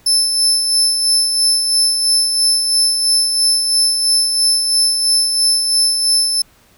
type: tone with tremolo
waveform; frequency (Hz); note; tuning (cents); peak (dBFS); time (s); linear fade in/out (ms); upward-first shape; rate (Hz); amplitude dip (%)
30% pulse; 5270; E8; -1; -6; 0.06-6.42; 5; sine; 3; 45
effects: pink hiss -51 dBFS RMS until 6.77 s